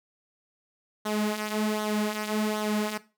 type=tone with flanger; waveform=sawtooth; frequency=212.7 Hz; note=G#3; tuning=42 cents sharp; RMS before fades=-28 dBFS; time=1.05-2.98 s; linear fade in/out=10 ms; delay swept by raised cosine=0.4 to 5 ms; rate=1.3 Hz; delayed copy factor=-0.6; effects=noise-tail reverb RT60 0.3 s tail -17 dB re dry